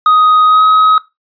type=tone with pitch glide; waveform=triangle; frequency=1251 to 1269.2 Hz; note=D#6 to D#6; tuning=+9 to +34 cents; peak=-3 dBFS; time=0.06-0.98 s; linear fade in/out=2 ms; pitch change=+25 cents; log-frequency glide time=0.46-0.63 s; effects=noise-tail reverb RT60 0.2 s tail -17 dB re dry + resampled to 11025 Hz